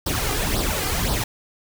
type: noise with flanger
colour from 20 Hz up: pink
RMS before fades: -23 dBFS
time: 0.06-1.24 s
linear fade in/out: 5 ms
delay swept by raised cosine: 0.21 to 2.51 ms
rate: 1.9 Hz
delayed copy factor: +0.7
effects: none